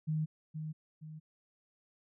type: tone with echo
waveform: sine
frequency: 155.56 Hz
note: D#3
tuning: in tune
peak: -30 dBFS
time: 0.07-0.26 s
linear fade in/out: 20 ms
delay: 470 ms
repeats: 2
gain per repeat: -7 dB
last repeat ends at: 1.2 s
effects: none